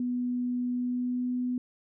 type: tone with pitch glide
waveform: sine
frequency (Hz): 246.6 to 248.9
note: B3 to B3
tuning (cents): -2 to +14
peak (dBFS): -27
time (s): 0-1.58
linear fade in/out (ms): 2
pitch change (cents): +16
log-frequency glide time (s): 0.72-1.33
effects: none